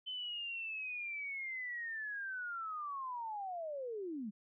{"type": "linear sweep", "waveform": "sine", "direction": "down", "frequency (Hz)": [3062, 193.3], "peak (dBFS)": -39, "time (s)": [0.06, 4.31], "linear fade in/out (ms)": 20, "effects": []}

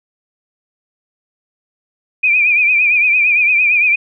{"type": "tone with vibrato", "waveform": "sine", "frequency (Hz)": 2428, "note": "D#7", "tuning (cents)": -43, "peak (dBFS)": -9, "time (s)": [2.23, 3.96], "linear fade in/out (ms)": 10, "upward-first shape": "triangle", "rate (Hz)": 8.8, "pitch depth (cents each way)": 89, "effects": []}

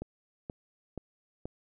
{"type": "click train", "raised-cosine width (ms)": 2, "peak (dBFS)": -24, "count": 4, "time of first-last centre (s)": [0.02, 1.455], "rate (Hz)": 2.09, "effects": []}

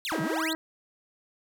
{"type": "exponential two-way sweep", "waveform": "40% pulse", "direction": "down then up", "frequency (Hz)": [4372, 138.59, 4372], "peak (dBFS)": -29, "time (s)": [0.05, 0.53], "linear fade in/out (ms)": 0, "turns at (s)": 0.21}
{"type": "harmonic tone", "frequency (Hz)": 320, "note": "D#4", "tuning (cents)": 49, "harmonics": [1, 2, 3, 4, 5, 6], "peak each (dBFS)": [-30, -38, -39, -41, -38, -42], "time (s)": [0.12, 0.55], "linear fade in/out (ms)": 0}
{"effects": []}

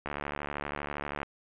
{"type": "click train", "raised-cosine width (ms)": 0.5, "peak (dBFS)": -19, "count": 86, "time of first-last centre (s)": [0.06, 1.231], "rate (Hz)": 72.6, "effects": ["resampled to 8000 Hz", "9-bit"]}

